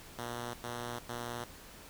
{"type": "tone bursts", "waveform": "5% pulse", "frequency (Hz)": 119.9, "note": "A#2", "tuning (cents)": 49, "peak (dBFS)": -27, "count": 3, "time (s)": [0.18, 1.446], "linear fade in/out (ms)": 10, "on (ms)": 360, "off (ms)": 93, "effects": ["pink hiss -52 dBFS RMS until 1.89 s"]}